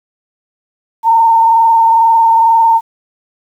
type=tone with frequency modulation; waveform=sine; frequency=909 Hz; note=A#5; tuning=44 cents flat; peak=-5 dBFS; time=1.03-2.81 s; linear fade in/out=50 ms; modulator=22.2 Hz; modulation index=0.79; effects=7-bit